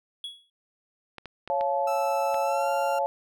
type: tone with exponential decay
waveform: triangle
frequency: 3355 Hz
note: G#7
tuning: 17 cents sharp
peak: -29 dBFS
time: 0.24-0.5 s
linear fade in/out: 2 ms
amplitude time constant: 55 ms
type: clicks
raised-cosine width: 0.3 ms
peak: -23 dBFS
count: 5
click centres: 1.183 / 1.257 / 1.476 / 1.61 / 2.344 s
type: chord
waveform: sine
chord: Db augmented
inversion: none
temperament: just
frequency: 554.4 / 693 / 866.2 Hz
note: Db5 / F5 / A5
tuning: 0 / -14 / -27 cents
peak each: -27 / -29 / -27 dBFS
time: 1.5-3.06 s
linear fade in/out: 0 ms
type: tone with pitch glide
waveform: 30% pulse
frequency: 1318.5 to 1385.7 Hz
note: E6 to F6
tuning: 0 to -14 cents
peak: -32 dBFS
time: 1.87-2.99 s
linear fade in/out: 5 ms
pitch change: +86 cents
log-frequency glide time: 2.42-2.7 s
effects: none